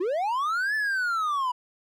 triangle linear two-way sweep, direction up then down, 329.6 to 1760 to 969 Hz, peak -22 dBFS, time 0-1.52 s, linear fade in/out 10 ms, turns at 0.75 s, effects none

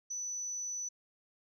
sine tone, 5970 Hz, F#8, 15 cents sharp, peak -35 dBFS, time 0.1-0.89 s, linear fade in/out 10 ms, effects tanh soft clip ceiling -31 dBFS

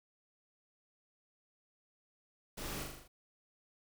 pink noise with echo, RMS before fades -44 dBFS, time 2.57-2.84 s, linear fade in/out 10 ms, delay 40 ms, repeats 6, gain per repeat -3 dB, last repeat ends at 3.08 s, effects none

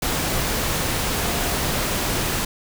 sine tone in noise, 698.5 Hz, F5, in tune, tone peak -32 dBFS, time 1.25-1.53 s, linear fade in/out 5 ms, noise pink, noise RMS -23 dBFS, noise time 0.02-2.45 s, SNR -12 dB, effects none

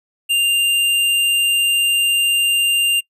square tone, 2794 Hz, F7, in tune, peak -14 dBFS, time 0.29-3.01 s, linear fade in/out 20 ms, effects noise-tail reverb RT60 0.1 s tail -25 dB re dry + resampled to 32000 Hz

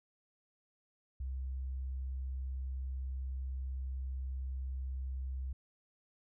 sine tone, 65.41 Hz, C2, in tune, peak -36 dBFS, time 1.2-5.53 s, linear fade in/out 5 ms, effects none

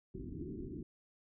white low-pass noise, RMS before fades -44 dBFS, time 0.14-0.83 s, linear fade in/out 5 ms, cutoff 390 Hz, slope 96 dB/octave, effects none

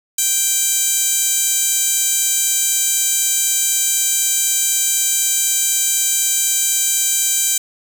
15% pulse tone with high-pass filter, 784 Hz, G5, in tune, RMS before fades -17 dBFS, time 0.18-7.58 s, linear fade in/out 5 ms, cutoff 6400 Hz, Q 1.8, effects none

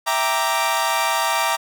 sawtooth chord, E half-diminished seventh, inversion none, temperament equal, 659.3 / 784 / 932.3 / 1174.7 Hz, E5 / G5 / Bb5 / D6, 0 / 0 / 0 / 0 cents, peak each -22 / -22 / -18 / -20 dBFS, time 0.06-1.57 s, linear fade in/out 20 ms, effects none

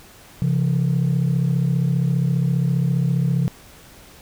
sine tone pair together, 134.37 / 169.3 Hz, C3 / E3, +46 / +46 cents, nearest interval major third, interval 400 cents, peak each -17 / -18 dBFS, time 0.42-3.48 s, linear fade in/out 0 ms, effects tanh soft clip ceiling -13 dBFS + pink hiss -46 dBFS RMS until 4.21 s

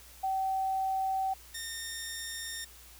sine / 10% pulse tone pair in turn, 767 / 1828.1 Hz, G5 / A#6, -38 / -34 cents, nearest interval octave + minor third, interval 1504 cents, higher second, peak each -28 dBFS, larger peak neither, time 0.23-1.34 / 1.54-2.65 s, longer neither, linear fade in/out 10 ms, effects added 60 Hz sine -56 dBFS peak until 2.99 s + white hiss -54 dBFS RMS until 2.99 s

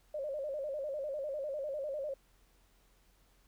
sine tone with vibrato, 573 Hz, D5, 43 cents flat, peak -35 dBFS, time 0.14-2.14 s, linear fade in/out 5 ms, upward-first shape square, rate 10 Hz, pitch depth 94 cents each way, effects added 43 Hz sine -67 dBFS peak until 3.47 s + pink hiss -70 dBFS RMS until 3.47 s

